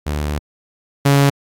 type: tone pair in turn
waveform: sawtooth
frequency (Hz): 74.2 / 140.34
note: D2 / C#3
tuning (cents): +18 / +22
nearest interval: major seventh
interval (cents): 1104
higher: second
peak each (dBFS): -15 / -6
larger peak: second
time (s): 0.06-0.39 / 1.05-1.3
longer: first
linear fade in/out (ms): 10
effects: AAC 64 kbps